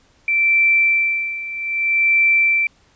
sine tone with tremolo, 2340 Hz, D7, 7 cents flat, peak -11 dBFS, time 0.28-2.67 s, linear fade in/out 2 ms, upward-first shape sine, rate 0.63 Hz, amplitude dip 80%, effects pink hiss -56 dBFS RMS until 2.95 s + resampled to 16000 Hz

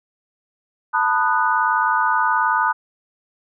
sine chord, B dominant seventh, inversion third, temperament just, 889 / 987.8 / 1234.7 / 1481.6 Hz, A5 / B5 / D#6 / F#6, +18 / 0 / -14 / +2 cents, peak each -21 dBFS, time 0.93-2.73 s, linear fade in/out 20 ms, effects none

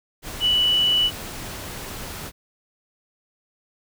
sine tone in noise, 2960 Hz, F#7, in tune, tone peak -16 dBFS, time 0.4-1.11 s, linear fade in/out 50 ms, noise pink, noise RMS -34 dBFS, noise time 0.22-2.32 s, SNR +15 dB, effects none

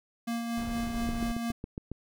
square tone with tremolo, 233.1 Hz, A#3, in tune, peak -30 dBFS, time 0.27-1.52 s, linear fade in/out 10 ms, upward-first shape sine, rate 4.3 Hz, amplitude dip 35%
brown noise, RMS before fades -37 dBFS, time 0.57-1.32 s, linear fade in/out 5 ms
click train, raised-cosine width 3 ms, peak -23 dBFS, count 7, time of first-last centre 1.09-1.916 s, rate 7.26 Hz
effects none

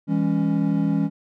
triangle chord, C# minor, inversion first, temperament equal with one note detuned, 164.81 / 203.1 / 277.2 Hz, E3 / G#3 / C#4, 0 / -38 / 0 cents, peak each -21 dBFS, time 0.07-1.1 s, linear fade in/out 50 ms, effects none

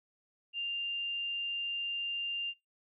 sine tone, 2794 Hz, F7, in tune, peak -33 dBFS, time 0.53-2.54 s, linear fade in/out 50 ms, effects noise-tail reverb RT60 0.2 s tail -24 dB re dry

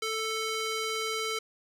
square tone with band-pass filter, 441.5 Hz, A4, 6 cents sharp, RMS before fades -32 dBFS, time 0.02-1.39 s, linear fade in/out 5 ms, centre 3700 Hz, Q 0.55, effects none

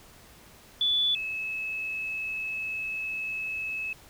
sine tone pair in turn, 3459 / 2591 Hz, A7 / E7, -30 / -30 cents, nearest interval perfect fourth, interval 500 cents, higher first, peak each -22 / -30 dBFS, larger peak first, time 0.81-1.15 / 1.15-3.93 s, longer second, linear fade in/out 2 ms, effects pink hiss -53 dBFS RMS until 4.09 s

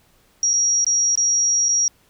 sine tone with dropouts, 5680 Hz, F8, 28 cents sharp, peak -15 dBFS, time 0.43-1.88 s, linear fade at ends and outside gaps 1 ms, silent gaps 0.533-0.537 / 0.845-0.866 / 1.154-1.175 / 1.685-1.69 s, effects pink hiss -58 dBFS RMS until 2.09 s

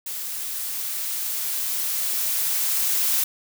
blue noise with level ramp, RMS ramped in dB -31 to -21 dBFS, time 0.06-3.24 s, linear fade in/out 5 ms, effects none

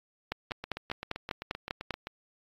two click trains, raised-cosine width 0.3 ms, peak -15 / -21 dBFS, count 9 / 13, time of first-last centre 0.32-1.907 / 0.51-2.07 s, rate 5.04 / 7.69 Hz, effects AAC 32 kbps

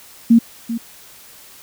sine tone with echo, 231.2 Hz, A#3, 14 cents flat, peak -6 dBFS, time 0.3-0.39 s, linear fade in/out 10 ms, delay 390 ms, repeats 1, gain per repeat -13 dB, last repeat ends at 0.78 s, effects white hiss -43 dBFS RMS until 1.62 s

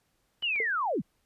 sine linear sweep, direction down, 3027 to 109.8 Hz, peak -26 dBFS, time 0.42-1.02 s, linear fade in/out 20 ms
clicks, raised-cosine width 0.3 ms, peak -31 dBFS, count 2, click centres 0.425 / 0.56 s
sine tone with exponential decay, 450.4 Hz, A4, 40 cents sharp, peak -28 dBFS, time 0.6-0.7 s, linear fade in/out 2 ms, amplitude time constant 20 ms
effects pink hiss -73 dBFS RMS until 1.25 s + resampled to 32000 Hz

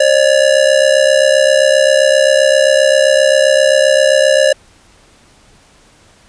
square ring-modulated tone, 571 Hz, D5, 49 cents flat, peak -5 dBFS, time 0-4.53 s, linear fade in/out 5 ms, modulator 33.8 Hz, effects pink hiss -47 dBFS RMS until 6.28 s + resampled to 22050 Hz

